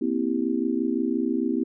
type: chord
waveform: sine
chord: C dominant seventh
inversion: third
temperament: just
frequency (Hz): 235.5 / 261.6 / 327 / 392.4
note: Bb3 / C4 / E4 / G4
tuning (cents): +18 / 0 / -14 / +2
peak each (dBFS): -28 / -26 / -27 / -31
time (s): 0.01-1.64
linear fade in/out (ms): 10
effects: none